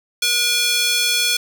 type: tone with high-pass filter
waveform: square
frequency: 481.5 Hz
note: B4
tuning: 44 cents flat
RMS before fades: -18 dBFS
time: 0.22-1.37 s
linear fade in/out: 5 ms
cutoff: 3100 Hz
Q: 1.4
effects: none